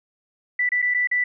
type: tone with dropouts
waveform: sine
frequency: 1975.5 Hz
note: B6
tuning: in tune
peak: -18 dBFS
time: 0.59-1.24 s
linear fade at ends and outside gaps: 5 ms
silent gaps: 0.691-0.718 / 0.819-0.824 / 0.94-0.945 / 1.073-1.113 s
effects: none